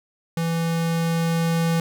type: tone with level ramp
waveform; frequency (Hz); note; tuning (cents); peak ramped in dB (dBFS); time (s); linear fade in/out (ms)
square; 166; E3; +12; -22 to -19; 0.37-1.8; 2
effects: none